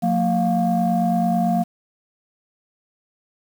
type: tone cluster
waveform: sine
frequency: 179.3 / 228.3 / 705 Hz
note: F3 / A#3 / F5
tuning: +46 / -36 / +16 cents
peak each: -20 dBFS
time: 0.02-1.64 s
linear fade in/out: 20 ms
effects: tanh soft clip ceiling -10 dBFS + 7-bit